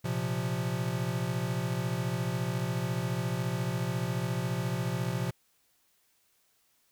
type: chord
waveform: square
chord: Bb suspended second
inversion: none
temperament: equal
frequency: 116.54 / 130.81 / 174.61 Hz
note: Bb2 / C3 / F3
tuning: 0 / 0 / 0 cents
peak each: -35 / -34 / -35 dBFS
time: 0.04-5.31 s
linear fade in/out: 10 ms
effects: white hiss -70 dBFS RMS until 6.91 s

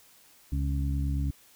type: harmonic tone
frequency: 69.3 Hz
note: C#2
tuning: in tune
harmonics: 1 / 2 / 3 / 4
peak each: -27 / -32 / -43 / -37 dBFS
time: 0.52-1.31 s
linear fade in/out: 5 ms
effects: white hiss -58 dBFS RMS until 1.55 s

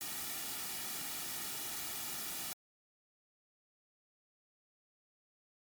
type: noise with comb filter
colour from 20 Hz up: white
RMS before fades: -41 dBFS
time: 0.01-2.53 s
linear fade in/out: 0 ms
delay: 1.9 ms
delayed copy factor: -0.55
effects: MP3 96 kbps

